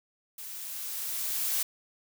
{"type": "noise with level ramp", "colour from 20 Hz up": "blue", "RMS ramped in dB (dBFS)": [-42, -28], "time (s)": [0.38, 1.63], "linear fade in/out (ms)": 5, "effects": []}